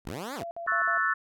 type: linear two-way sweep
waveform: 10% pulse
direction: up then down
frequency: 36.44 to 300.9 to 55.8 Hz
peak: -26 dBFS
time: 0.05-0.44 s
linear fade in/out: 20 ms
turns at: 0.35 s
type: tone bursts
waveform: sine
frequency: 680 Hz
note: F5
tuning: 46 cents flat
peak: -34 dBFS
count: 4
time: 0.41-0.975 s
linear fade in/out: 0 ms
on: 100 ms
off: 55 ms
type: chord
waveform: sine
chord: F# minor seventh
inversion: second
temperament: equal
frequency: 1108.7 / 1318.5 / 1480 / 1760 Hz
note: C#6 / E6 / F#6 / A6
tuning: 0 / 0 / 0 / 0 cents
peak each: -32 / -28 / -29 / -28 dBFS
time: 0.67-1.14 s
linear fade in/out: 10 ms
effects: none